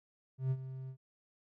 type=tone with ADSR envelope; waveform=triangle; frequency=131.3 Hz; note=C3; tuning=6 cents sharp; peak=-26 dBFS; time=0.38-0.97 s; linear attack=130 ms; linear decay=52 ms; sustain=-13 dB; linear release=78 ms; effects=none